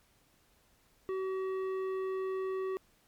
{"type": "tone with tanh clipping", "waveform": "triangle", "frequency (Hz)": 379.3, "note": "F#4", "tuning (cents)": 43, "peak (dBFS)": -34, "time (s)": [1.09, 2.77], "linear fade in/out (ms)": 0, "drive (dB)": 15, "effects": ["pink hiss -68 dBFS RMS until 3.07 s", "MP3 96 kbps"]}